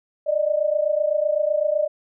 sine tone pair together, 589.1 / 617 Hz, D5 / D#5, +5 / -15 cents, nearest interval minor second, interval 80 cents, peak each -21 dBFS, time 0.26-1.88 s, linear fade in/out 20 ms, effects none

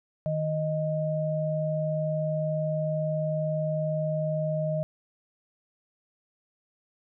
sine tone pair together, 155.57 / 622.3 Hz, D#3 / D#5, 0 / 0 cents, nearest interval 2 octaves, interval 2400 cents, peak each -28 dBFS, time 0.26-4.83 s, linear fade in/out 0 ms, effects none

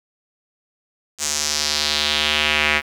square tone with band-pass filter sweep, 75.1 Hz, D2, 39 cents sharp, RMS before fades -20 dBFS, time 1.18-2.82 s, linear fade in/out 50 ms, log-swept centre 7100 to 2200 Hz, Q 2.5, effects 7-bit

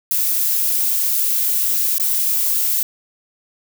violet noise with dropouts, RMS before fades -18 dBFS, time 0.11-2.83 s, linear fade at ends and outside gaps 1 ms, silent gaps 1.982-1.998 s, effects none

